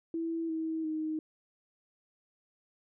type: tone with pitch steps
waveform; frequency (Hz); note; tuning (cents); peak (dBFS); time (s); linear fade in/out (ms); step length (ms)
sine; 329.6 / 321 / 312.5; E4 / E4 / D#4; 0 / -46 / +8; -31; 0.14-1.19; 2; 350
effects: none